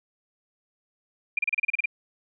sine tone bursts, 2402 Hz, D7, 38 cents sharp, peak -20 dBFS, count 10, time 1.37-1.858 s, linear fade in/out 5 ms, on 20 ms, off 32 ms, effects none

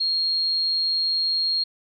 sine tone, 4255 Hz, C8, 28 cents sharp, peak -20 dBFS, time 0-1.64 s, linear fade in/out 10 ms, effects none

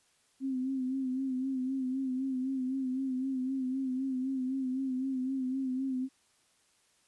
sine tone with vibrato, 261.6 Hz, C4, in tune, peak -30 dBFS, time 0.4-6.09 s, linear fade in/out 50 ms, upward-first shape sine, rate 3.9 Hz, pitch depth 52 cents each way, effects white hiss -69 dBFS RMS until 7.07 s + resampled to 24000 Hz

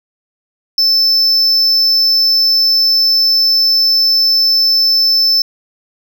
triangle tone, 5280 Hz, E8, 2 cents sharp, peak -7 dBFS, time 0.78-5.42 s, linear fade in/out 2 ms, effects none

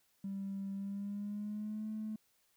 triangle tone with pitch glide, 196 to 216.2 Hz, G3 to A3, 0 to -30 cents, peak -34 dBFS, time 0.24-2.16 s, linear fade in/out 5 ms, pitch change +170 cents, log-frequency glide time 0.73-1.88 s, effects tanh soft clip ceiling -35 dBFS + white hiss -74 dBFS RMS until 2.56 s

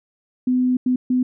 sine tone bursts at uneven times, 252.3 Hz, B3, 37 cents sharp, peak -15 dBFS, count 3, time 0.47-0.77 / 0.86-0.96 / 1.1-1.23 s, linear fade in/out 5 ms, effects none

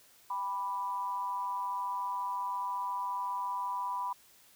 sine tone with amplitude modulation, 987.8 Hz, B5, in tune, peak -29 dBFS, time 0.3-4.13 s, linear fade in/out 5 ms, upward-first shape sine, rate 190 Hz, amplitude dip 65%, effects white hiss -61 dBFS RMS until 4.55 s

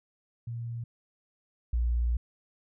sine tone pair in turn, 117.3 / 59.09 Hz, A#2 / A#1, +11 / +24 cents, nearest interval octave, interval 1187 cents, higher first, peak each -33 / -24 dBFS, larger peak second, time 0.47-0.84 / 1.73-2.17 s, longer second, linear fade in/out 5 ms, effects none

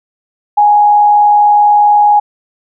sine tone with frequency modulation, 830.6 Hz, G#5, in tune, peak -4 dBFS, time 0.57-2.2 s, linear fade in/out 10 ms, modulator 75.7 Hz, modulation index 0.24, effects none

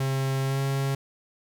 45% pulse tone with pitch glide, 134.3 to 136.65 Hz, C3 to C#3, +46 to -24 cents, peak -24 dBFS, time 0-0.95 s, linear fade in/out 5 ms, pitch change +30 cents, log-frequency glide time 0.43-0.6 s, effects none

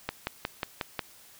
click train, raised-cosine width 0.3 ms, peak -13 dBFS, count 6, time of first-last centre 0.09-0.993 s, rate 5.54 Hz, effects white hiss -54 dBFS RMS until 1.39 s

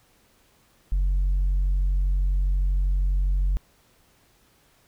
sine tone, 46.25 Hz, F#1, in tune, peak -17 dBFS, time 0.92-3.57 s, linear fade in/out 0 ms, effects tanh soft clip ceiling -18 dBFS + pink hiss -61 dBFS RMS until 4.87 s

